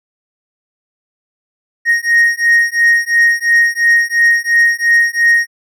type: beating tone pair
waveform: triangle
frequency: 1866 / 1868.9 Hz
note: A#6 / A#6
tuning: +1 / +4 cents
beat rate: 2.9 Hz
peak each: -10 dBFS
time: 1.85-5.47 s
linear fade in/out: 50 ms
effects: none